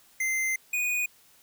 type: tone pair in turn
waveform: square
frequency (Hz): 2078 / 2471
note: C7 / D#7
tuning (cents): -12 / -13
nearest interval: minor third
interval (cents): 299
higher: second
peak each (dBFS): -26 / -26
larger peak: neither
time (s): 0.2-0.56 / 0.73-1.06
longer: first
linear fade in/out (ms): 5
effects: white hiss -59 dBFS RMS until 1.42 s